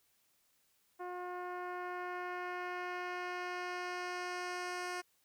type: tone with low-pass filter sweep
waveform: 10% pulse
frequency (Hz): 358.7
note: F4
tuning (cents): +46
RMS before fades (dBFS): -41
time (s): 0.99-5.02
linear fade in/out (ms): 20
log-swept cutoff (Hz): 930 to 8800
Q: 0.82
effects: white hiss -74 dBFS RMS until 5.24 s